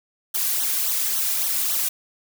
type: noise with flanger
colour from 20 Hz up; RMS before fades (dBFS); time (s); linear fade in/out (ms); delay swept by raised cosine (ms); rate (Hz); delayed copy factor
blue; -23; 0.34-1.89; 10; 0.4 to 2.3; 3.6; -0.9
effects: none